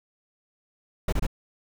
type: noise bursts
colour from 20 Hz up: brown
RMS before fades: -23 dBFS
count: 3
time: 1.08-1.267 s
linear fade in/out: 5 ms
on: 45 ms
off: 26 ms
effects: none